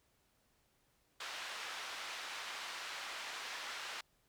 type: band-pass noise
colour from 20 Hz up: pink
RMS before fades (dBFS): -45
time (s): 1.2-4.01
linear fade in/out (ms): 5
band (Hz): 1100 to 4700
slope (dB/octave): 12
effects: pink hiss -75 dBFS RMS until 4.28 s